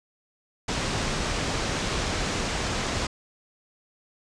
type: low-pass noise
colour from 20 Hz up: pink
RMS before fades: -28 dBFS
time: 0.68-3.07 s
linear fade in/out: 5 ms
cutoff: 7500 Hz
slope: 24 dB/octave
effects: resampled to 22050 Hz